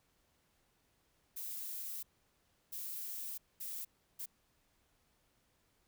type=noise bursts at uneven times; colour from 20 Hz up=violet; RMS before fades=-43 dBFS; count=4; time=1.36-2.03 / 2.72-3.38 / 3.6-3.85 / 4.19-4.26 s; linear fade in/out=10 ms; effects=pink hiss -75 dBFS RMS until 5.87 s